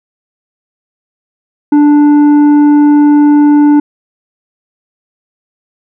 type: tone with tanh clipping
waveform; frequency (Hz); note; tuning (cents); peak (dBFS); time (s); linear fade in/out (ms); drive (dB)
sine; 293.7; D4; 0; -4; 1.72-3.8; 5; 7
effects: none